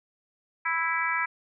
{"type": "harmonic tone", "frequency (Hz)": 329.6, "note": "E4", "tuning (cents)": 0, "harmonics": [3, 4, 5, 6, 7], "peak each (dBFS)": [-31, -31, -31, -31, -31], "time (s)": [0.65, 1.26], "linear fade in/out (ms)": 10, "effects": []}